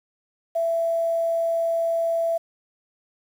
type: tone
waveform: sine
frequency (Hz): 666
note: E5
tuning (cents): +18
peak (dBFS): -20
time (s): 0.55-2.38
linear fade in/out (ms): 10
effects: 8-bit